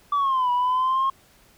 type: exponential two-way sweep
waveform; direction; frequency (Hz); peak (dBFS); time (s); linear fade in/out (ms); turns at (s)
sine; down then up; 1167 to 974 to 1080; -17; 0.12-1.1; 5; 0.51
effects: tanh soft clip ceiling -17 dBFS + pink hiss -56 dBFS RMS until 1.57 s